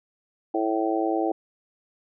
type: harmonic tone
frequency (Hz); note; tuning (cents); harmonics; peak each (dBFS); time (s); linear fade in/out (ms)
110; A2; 0; 3 / 4 / 5 / 6 / 7; -25 / -30 / -31 / -31 / -28; 0.54-1.32; 5
effects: none